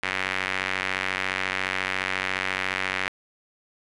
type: tone with band-pass filter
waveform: sawtooth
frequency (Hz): 94.3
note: F#2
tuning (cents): +33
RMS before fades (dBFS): -28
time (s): 0.03-3.08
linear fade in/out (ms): 0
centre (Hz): 2100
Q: 2.2
effects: resampled to 24000 Hz + 8-bit